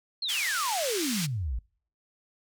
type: exponential sweep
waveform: sine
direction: down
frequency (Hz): 4364 to 51.91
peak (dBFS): -28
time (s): 0.22-1.59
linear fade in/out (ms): 5
type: band-pass noise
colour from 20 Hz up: white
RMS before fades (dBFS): -33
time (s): 0.28-1.27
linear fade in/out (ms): 20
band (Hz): 1700 to 7800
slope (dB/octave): 12
effects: noise-tail reverb RT60 0.5 s tail -25 dB re dry